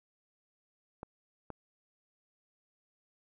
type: clicks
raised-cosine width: 1 ms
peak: -27 dBFS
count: 2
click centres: 1.031 / 1.503 s
effects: none